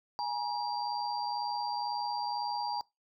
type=tone cluster; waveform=sine; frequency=831 / 953 / 4710 Hz; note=G#5 / A#5 / D8; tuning=+1 / +38 / +4 cents; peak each=-34 / -35 / -40 dBFS; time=0.19-2.81 s; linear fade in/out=0 ms; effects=noise-tail reverb RT60 0.2 s tail -22 dB re dry